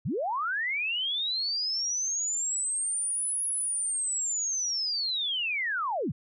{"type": "linear two-way sweep", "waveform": "sine", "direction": "up then down", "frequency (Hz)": [88.2, 10548, 88.2], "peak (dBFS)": -27, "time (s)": [0.05, 6.12], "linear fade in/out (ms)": 10, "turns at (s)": 3.45, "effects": []}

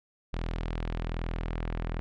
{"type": "tone with low-pass filter sweep", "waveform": "sawtooth", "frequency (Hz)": 41.2, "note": "E1", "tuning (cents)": 0, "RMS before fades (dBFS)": -33, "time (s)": [0.33, 2], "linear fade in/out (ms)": 0, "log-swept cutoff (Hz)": [3700, 2300], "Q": 1.1, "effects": []}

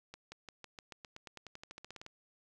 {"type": "accelerating click train", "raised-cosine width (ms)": 0.2, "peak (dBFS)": -30, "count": 20, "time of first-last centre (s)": [0.14, 2.064], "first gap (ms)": 180, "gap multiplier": 0.93, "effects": []}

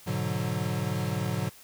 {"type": "chord", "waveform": "square", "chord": "G# half-diminished seventh", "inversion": "none", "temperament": "equal", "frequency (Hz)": [103.83, 123.47, 146.83, 185], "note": ["G#2", "B2", "D3", "F#3"], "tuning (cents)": [0, 0, 0, 0], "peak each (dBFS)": -34, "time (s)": [0.06, 1.5], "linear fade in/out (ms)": 20, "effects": ["white hiss -52 dBFS RMS until 1.63 s"]}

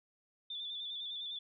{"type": "tone with vibrato", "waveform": "sine", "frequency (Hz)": 3520, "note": "A7", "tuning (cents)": 0, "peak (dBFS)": -39, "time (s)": [0.5, 1.39], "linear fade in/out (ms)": 5, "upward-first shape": "square", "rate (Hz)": 9.9, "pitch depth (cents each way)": 35, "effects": []}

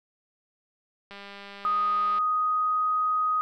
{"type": "click train", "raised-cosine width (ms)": 0.3, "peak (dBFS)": -27, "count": 216, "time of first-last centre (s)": [1.11, 2.185], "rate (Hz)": 200}
{"type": "tone with pitch glide", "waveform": "sine", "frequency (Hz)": [1244.5, 1251.7], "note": ["D#6", "D#6"], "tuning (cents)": [0, 10], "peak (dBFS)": -22, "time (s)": [1.65, 3.41], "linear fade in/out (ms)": 0, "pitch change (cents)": 10, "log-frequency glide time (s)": [1.94, 2.93]}
{"effects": []}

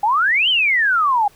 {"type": "exponential two-way sweep", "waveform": "sine", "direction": "up then down", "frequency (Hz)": [793, 3175, 793], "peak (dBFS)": -13, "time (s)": [0.03, 1.28], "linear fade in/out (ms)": 5, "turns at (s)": 0.49, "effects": ["pink hiss -51 dBFS RMS until 1.35 s"]}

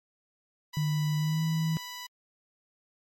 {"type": "tone", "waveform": "10% pulse", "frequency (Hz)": 987.8, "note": "B5", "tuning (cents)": 0, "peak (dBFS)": -30, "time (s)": [0.73, 2.07], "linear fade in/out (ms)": 10}
{"type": "tone with pitch glide", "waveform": "sine", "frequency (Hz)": [151.1, 160.08], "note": ["D3", "D#3"], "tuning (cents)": [50, 50], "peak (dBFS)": -25, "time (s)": [0.77, 1.77], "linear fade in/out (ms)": 0, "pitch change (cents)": 100, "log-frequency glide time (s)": [1.16, 1.43]}
{"effects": ["MP3 64 kbps"]}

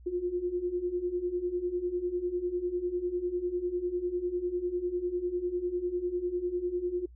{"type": "beating tone pair", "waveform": "sine", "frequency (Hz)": [349.2, 359.2], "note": ["F4", "F4"], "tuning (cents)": [0, 49], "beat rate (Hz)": 10, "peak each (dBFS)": [-34, -30], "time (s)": [0.06, 7.06], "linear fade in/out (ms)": 10, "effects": ["noise-tail reverb RT60 0.1 s tail -24 dB re dry", "added 60 Hz sine -49 dBFS peak until 7.15 s"]}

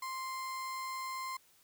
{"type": "tone", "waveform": "35% pulse", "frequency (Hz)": 1047, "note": "C6", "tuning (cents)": 1, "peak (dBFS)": -36, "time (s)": [0.02, 1.37], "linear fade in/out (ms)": 5, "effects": ["white hiss -66 dBFS RMS until 1.63 s"]}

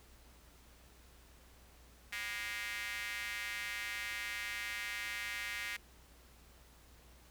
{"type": "tone with high-pass filter", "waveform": "square", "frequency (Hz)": 110, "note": "A2", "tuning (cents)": 0, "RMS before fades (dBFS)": -41, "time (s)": [2.12, 5.77], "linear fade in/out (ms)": 10, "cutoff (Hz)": 2000, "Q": 3.5, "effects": ["added 60 Hz sine -61 dBFS peak until 7.3 s", "pink hiss -63 dBFS RMS until 7.3 s"]}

